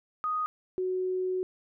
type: tone pair in turn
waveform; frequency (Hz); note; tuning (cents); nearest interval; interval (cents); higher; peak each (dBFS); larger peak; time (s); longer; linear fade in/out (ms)
sine; 1244.5 / 370; D#6 / F#4; 0 / 0; octave + major sixth; 2100; first; -27; neither; 0.24-0.46 / 0.78-1.43; second; 0
effects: none